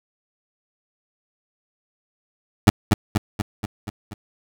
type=tone with echo; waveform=20% pulse; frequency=103.83 Hz; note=G#2; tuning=in tune; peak=-3 dBFS; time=2.67-2.7 s; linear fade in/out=5 ms; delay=240 ms; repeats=6; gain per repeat=-4 dB; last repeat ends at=4.14 s; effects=none